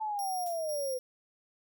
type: linear sweep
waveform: sine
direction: down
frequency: 880 to 497.5 Hz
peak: -31 dBFS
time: 0-0.99 s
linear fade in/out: 20 ms
type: tone with tremolo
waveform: 5% pulse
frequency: 5600 Hz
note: F8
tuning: 4 cents sharp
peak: -33 dBFS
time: 0.19-0.99 s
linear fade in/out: 0 ms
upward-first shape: square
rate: 2 Hz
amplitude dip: 50%
type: noise with exponential decay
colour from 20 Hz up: violet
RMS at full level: -42 dBFS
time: 0.46-0.75 s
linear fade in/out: 1 ms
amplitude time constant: 61 ms
effects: none